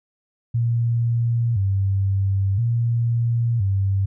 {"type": "tone with vibrato", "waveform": "sine", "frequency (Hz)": 107, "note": "A2", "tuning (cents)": -48, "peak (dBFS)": -17, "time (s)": [0.54, 4.06], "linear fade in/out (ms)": 10, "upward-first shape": "square", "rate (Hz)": 0.49, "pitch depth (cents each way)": 160, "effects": []}